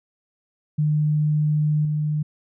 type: tone with level steps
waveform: sine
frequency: 151.2 Hz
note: D#3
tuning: 49 cents flat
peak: -17 / -20 dBFS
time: 0.78-2.23 s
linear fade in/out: 10 ms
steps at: 1.85 s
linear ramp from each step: 2 ms
effects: none